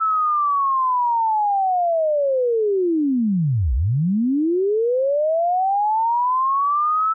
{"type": "linear two-way sweep", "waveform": "sine", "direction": "down then up", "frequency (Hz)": [1318.5, 54.6, 1318.5], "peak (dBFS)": -16, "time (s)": [0, 7.14], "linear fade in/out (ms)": 20, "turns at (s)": 3.74, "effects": []}